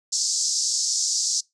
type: band-pass noise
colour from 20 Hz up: pink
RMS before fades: -24 dBFS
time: 0.12-1.41 s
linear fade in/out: 10 ms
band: 4800 to 7600 Hz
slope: 48 dB/octave
effects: noise-tail reverb RT60 0.2 s tail -25 dB re dry